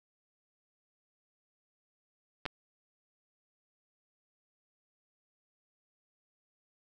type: clicks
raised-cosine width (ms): 0.3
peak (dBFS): -20 / -18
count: 2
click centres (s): 2.455 / 2.462
effects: none